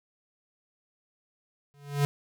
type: tone with exponential growth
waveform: square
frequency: 143.1 Hz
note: D3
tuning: 45 cents flat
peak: -20 dBFS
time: 1.74-2.05 s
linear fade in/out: 0 ms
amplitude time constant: 67 ms
effects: none